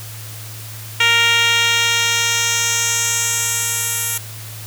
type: tone with band-pass filter sweep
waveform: 10% pulse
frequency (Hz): 465.7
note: A#4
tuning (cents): -2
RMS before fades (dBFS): -17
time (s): 1-4.18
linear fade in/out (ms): 5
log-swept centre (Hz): 2900 to 11000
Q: 1.5
effects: added 109 Hz sine -32 dBFS peak until 4.66 s + white hiss -35 dBFS RMS until 4.66 s